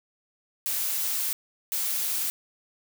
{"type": "noise bursts at uneven times", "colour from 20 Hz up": "blue", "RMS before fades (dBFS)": -28, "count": 2, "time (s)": [[0.66, 1.33], [1.72, 2.3]], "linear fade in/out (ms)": 0, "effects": []}